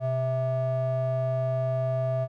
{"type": "ring-modulated tone", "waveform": "triangle", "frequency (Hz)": 263.5, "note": "C4", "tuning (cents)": 12, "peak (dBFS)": -19, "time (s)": [0, 2.28], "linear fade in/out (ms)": 50, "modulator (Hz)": 390, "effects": []}